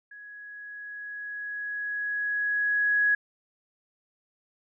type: tone with level ramp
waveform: sine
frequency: 1671 Hz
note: G#6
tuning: 10 cents sharp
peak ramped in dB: -43 to -19 dBFS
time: 0.11-3.15 s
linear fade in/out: 5 ms
effects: none